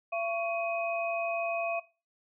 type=tone cluster; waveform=sine; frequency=678 / 1116 / 2512 Hz; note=E5 / C#6 / D#7; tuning=+49 / +11 / +16 cents; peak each=-31 / -39 / -36 dBFS; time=0.12-1.8 s; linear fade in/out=10 ms; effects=noise-tail reverb RT60 0.3 s tail -18 dB re dry